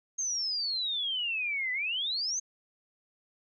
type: exponential two-way sweep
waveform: sine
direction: down then up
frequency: 6470 to 1977 to 6470 Hz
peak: -29 dBFS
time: 0.18-2.4 s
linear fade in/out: 10 ms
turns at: 1.72 s
effects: none